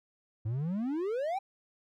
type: exponential sweep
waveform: triangle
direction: up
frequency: 103 to 810 Hz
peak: -28 dBFS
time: 0.45-1.39 s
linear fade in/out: 10 ms
effects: none